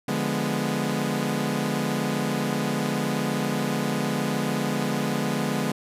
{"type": "chord", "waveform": "sawtooth", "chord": "D diminished seventh", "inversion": "none", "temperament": "equal", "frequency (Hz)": [146.83, 174.61, 207.7, 246.9], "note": ["D3", "F3", "Ab3", "Cb4"], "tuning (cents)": [0, 0, 0, 0], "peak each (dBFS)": [-26, -28, -24, -25], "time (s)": [0.08, 5.72], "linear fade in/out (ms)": 5, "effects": ["resampled to 32000 Hz"]}